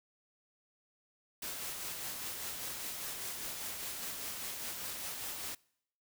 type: noise with tremolo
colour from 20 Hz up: white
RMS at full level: -40 dBFS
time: 1.42-5.55 s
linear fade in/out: 5 ms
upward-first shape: sine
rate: 5 Hz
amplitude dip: 30%
effects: noise-tail reverb RT60 0.7 s tail -25 dB re dry